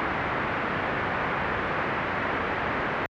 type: low-pass noise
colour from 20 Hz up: white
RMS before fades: -28 dBFS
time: 0-3.06 s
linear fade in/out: 0 ms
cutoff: 1900 Hz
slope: 24 dB/octave
effects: high-pass 60 Hz 12 dB/octave